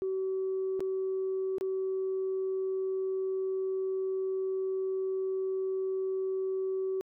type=tone with dropouts; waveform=sine; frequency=380 Hz; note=F#4; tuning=46 cents sharp; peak=-28 dBFS; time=0.02-7.01 s; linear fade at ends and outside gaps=0 ms; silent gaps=0.795-0.805 / 1.583-1.61 s; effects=tanh soft clip ceiling -25 dBFS